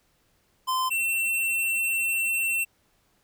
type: tone pair in turn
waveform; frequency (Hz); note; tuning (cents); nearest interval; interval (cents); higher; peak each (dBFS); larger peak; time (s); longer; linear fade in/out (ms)
square; 1032 / 2702; C6 / E7; -24 / +42; octave + perfect fourth; 1666; second; -24; neither; 0.67-0.9 / 0.9-2.65; second; 20
effects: pink hiss -67 dBFS RMS until 3.23 s